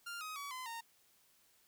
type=tone with pitch steps; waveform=sawtooth; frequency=1396.9 / 1259 / 1134.6 / 1022.6 / 921.6 Hz; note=F6 / D#6 / C#6 / C6 / A#5; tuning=0 / +20 / +40 / -40 / -20 cents; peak=-39 dBFS; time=0.06-0.81 s; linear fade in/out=10 ms; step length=150 ms; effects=white hiss -70 dBFS RMS until 1.67 s